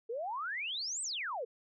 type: exponential two-way sweep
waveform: sine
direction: up then down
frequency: 433.7 to 8470 to 433.7 Hz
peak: -35 dBFS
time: 0.09-1.45 s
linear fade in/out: 10 ms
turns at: 1.02 s
effects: none

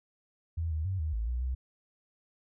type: tone with pitch steps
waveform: sine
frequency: 82.6 / 78.1 / 94.9 / 77.8 / 55 / 61 / 63.8 Hz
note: E2 / D#2 / F#2 / D#2 / A1 / B1 / C2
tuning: +4 / +7 / +44 / 0 / 0 / -21 / -43 cents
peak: -29 dBFS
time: 0.57-1.55 s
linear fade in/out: 10 ms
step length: 140 ms
effects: none

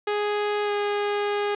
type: tone with pitch glide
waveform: sawtooth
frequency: 415.3 to 410.8 Hz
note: G#4 to G#4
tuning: 0 to -19 cents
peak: -19 dBFS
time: 0.07-1.55 s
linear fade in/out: 5 ms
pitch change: -19 cents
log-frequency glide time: 0.64-0.71 s
effects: resampled to 8000 Hz + 8-bit

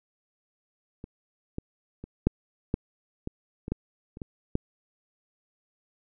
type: clicks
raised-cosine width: 3 ms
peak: -26 / -19 / -26 / -7 / -12 / -19 / -22 / -14 / -29 / -22 / -12 dBFS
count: 11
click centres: 1.041 / 1.584 / 2.04 / 2.27 / 2.741 / 3.274 / 3.681 / 3.72 / 4.171 / 4.218 / 4.554 s
effects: none

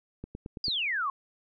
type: click train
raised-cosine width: 3 ms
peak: -25 dBFS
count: 5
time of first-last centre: 0.24-0.682 s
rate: 9.04 Hz
type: exponential sweep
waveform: sine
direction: down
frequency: 4977 to 1046.5 Hz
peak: -27 dBFS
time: 0.64-1.1 s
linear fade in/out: 2 ms
effects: none

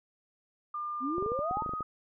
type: tone with pitch glide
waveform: sine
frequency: 1200 to 1251 Hz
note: D6 to D#6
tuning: +37 to +9 cents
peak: -33 dBFS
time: 0.74-1.83 s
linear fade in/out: 5 ms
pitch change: +72 cents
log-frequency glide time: 1.41-1.49 s
type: exponential sweep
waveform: sine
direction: up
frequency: 245 to 963 Hz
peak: -31 dBFS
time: 1-1.65 s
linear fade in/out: 50 ms
type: clicks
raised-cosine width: 2 ms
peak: -26 dBFS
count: 12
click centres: 1.182 / 1.225 / 1.262 / 1.319 / 1.391 / 1.511 / 1.571 / 1.622 / 1.662 / 1.693 / 1.736 / 1.807 s
effects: none

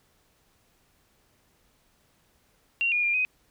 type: tone with pitch steps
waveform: sine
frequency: 2757 / 2435 / 2400 / 2508 Hz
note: F7 / D#7 / D7 / D#7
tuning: -23 / -38 / +37 / +13 cents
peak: -22 dBFS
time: 2.81-3.25 s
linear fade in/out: 0 ms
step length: 110 ms
effects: pink hiss -66 dBFS RMS until 3.5 s

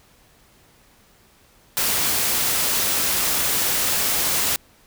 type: noise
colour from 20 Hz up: white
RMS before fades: -21 dBFS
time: 1.77-4.56 s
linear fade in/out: 0 ms
effects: pink hiss -55 dBFS RMS until 4.86 s

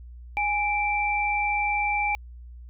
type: tone pair together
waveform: sine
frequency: 828 / 2342 Hz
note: G#5 / D7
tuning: -5 / -5 cents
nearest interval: octave + tritone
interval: 1800 cents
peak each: -25 dBFS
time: 0.37-2.15 s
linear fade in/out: 0 ms
effects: added 60 Hz sine -40 dBFS peak until 2.69 s

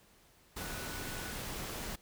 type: tone in noise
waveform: sine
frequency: 1480 Hz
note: F#6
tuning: in tune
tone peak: -49 dBFS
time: 0.6-1.33 s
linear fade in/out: 10 ms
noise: pink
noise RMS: -41 dBFS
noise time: 0.56-1.96 s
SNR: -11 dB
effects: pink hiss -64 dBFS RMS until 2.01 s

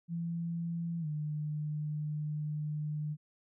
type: tone with pitch glide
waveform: sine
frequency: 168.4 to 150.9 Hz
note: E3 to D3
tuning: +37 to +47 cents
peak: -33 dBFS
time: 0.08-3.17 s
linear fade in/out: 50 ms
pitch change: -190 cents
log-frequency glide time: 1-1.07 s
effects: none

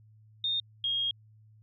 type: tone pair in turn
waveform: sine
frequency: 3662 / 3255 Hz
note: A#7 / G#7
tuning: -32 / -36 cents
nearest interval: major second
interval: 204 cents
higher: first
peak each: -27 dBFS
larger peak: neither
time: 0.44-0.6 / 0.84-1.11 s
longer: second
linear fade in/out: 2 ms
effects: added 108 Hz sine -55 dBFS peak until 1.62 s

